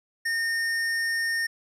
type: tone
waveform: square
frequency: 1830 Hz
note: A#6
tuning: 32 cents flat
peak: -25 dBFS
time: 0.25-1.47 s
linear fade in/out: 10 ms
effects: low-pass 11000 Hz 12 dB/octave + 11-bit